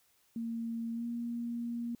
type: tone with pitch glide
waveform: sine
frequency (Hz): 230 to 235.9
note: A#3 to A#3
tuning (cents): -23 to +21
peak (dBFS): -34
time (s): 0.36-1.95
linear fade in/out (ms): 2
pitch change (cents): +44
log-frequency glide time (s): 0.93-1.05
effects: white hiss -70 dBFS RMS until 2 s